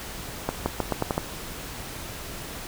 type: accelerating click train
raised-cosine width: 1 ms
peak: -9 dBFS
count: 7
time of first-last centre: 0.49-1.179 s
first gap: 170 ms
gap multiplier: 0.84
effects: pink hiss -37 dBFS RMS until 2.67 s